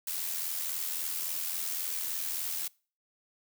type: noise with amplitude modulation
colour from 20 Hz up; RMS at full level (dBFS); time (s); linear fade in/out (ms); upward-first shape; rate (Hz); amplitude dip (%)
blue; -32; 0.07-2.68; 5; sine; 83.6; 50
effects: noise-tail reverb RT60 0.4 s tail -25 dB re dry